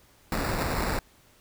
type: noise with sample-and-hold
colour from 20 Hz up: pink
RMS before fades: -28 dBFS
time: 0.32-0.99 s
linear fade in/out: 2 ms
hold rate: 3150 Hz
effects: pink hiss -59 dBFS RMS until 1.4 s